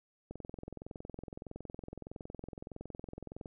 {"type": "click train", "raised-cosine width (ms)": 2, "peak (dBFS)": -30, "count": 69, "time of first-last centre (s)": [0.31, 3.458], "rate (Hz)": 21.6, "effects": []}